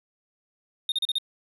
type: tone bursts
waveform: triangle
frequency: 3683 Hz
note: A#7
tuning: 22 cents flat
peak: -21 dBFS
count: 5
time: 0.89-1.184 s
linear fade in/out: 2 ms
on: 30 ms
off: 36 ms
effects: resampled to 32000 Hz